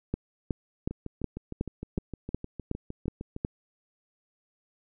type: two click trains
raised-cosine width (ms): 3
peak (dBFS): -15 / -23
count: 10 / 17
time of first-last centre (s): 0.14-3.449 / 0.91-3.364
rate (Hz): 2.72 / 6.52
effects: none